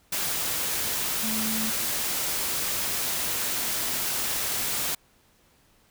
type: tone in noise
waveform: sine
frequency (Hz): 220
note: A3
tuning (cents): 0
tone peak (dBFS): -30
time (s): 1.23-1.7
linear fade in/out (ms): 5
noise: white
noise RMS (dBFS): -28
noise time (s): 0.12-4.95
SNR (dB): -5
effects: pink hiss -62 dBFS RMS until 5.9 s